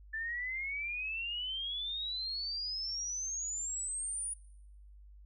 sine exponential sweep, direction up, 1754 to 9740 Hz, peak -35 dBFS, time 0.13-4.34 s, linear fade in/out 10 ms, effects noise-tail reverb RT60 0.9 s tail -24 dB re dry + added 50 Hz sine -52 dBFS peak until 5.25 s

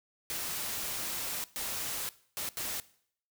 white noise bursts at uneven times, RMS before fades -36 dBFS, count 4, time 0.3-1.44 / 1.56-2.09 / 2.37-2.49 / 2.57-2.8 s, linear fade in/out 0 ms, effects noise-tail reverb RT60 0.6 s tail -19 dB re dry

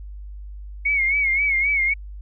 sine tone with vibrato, 2200 Hz, C#7, 14 cents flat, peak -17 dBFS, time 0.85-1.94 s, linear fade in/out 10 ms, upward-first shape sine, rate 3.8 Hz, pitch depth 78 cents each way, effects added 50 Hz sine -33 dBFS peak until 2.21 s

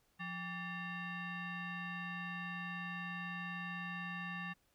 sine tone with frequency modulation, 800 Hz, G5, 35 cents sharp, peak -40 dBFS, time 0.19-4.54 s, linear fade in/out 20 ms, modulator 976 Hz, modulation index 2, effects pink hiss -75 dBFS RMS until 4.74 s

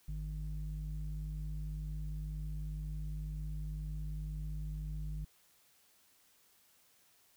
square tone with low-pass filter, 51 Hz, G#1, 31 cents flat, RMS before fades -40 dBFS, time 0.08-5.25 s, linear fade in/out 5 ms, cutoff 130 Hz, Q 4.2, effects white hiss -68 dBFS RMS until 7.36 s

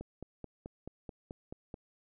click train, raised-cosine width 2 ms, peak -29 dBFS, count 9, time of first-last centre 0.01-1.742 s, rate 4.62 Hz, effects none

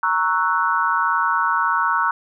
sine chord, F# dominant seventh, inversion first, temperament equal, 932.3 / 1108.7 / 1318.5 / 1480 Hz, A#5 / C#6 / E6 / F#6, 0 / 0 / 0 / 0 cents, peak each -22 dBFS, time 0.03-2.11 s, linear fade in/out 2 ms, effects none

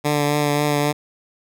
10% pulse tone with vibrato, 146.83 Hz, D3, in tune, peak -9 dBFS, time 0.04-0.93 s, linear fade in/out 20 ms, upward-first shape triangle, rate 3.7 Hz, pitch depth 22 cents each way, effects none

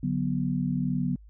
sine tone cluster, 144.9 / 184.7 / 246.5 Hz, D3 / F#3 / B3, -23 / -3 / -3 cents, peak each -29 dBFS, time 0.03-1.16 s, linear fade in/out 5 ms, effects added 52 Hz sine -47 dBFS peak until 1.29 s

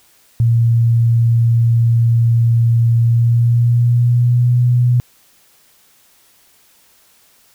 sine tone with pitch glide, 116.4 to 122.54 Hz, A#2 to B2, -2 to -13 cents, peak -9 dBFS, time 0.4-5 s, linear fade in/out 0 ms, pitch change +89 cents, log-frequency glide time 2.99-4.56 s, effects white hiss -52 dBFS RMS until 7.54 s

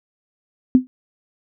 sine tone with exponential decay, 255.1 Hz, C4, 44 cents flat, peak -4 dBFS, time 0.75-0.87 s, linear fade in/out 0 ms, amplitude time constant 24 ms, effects none

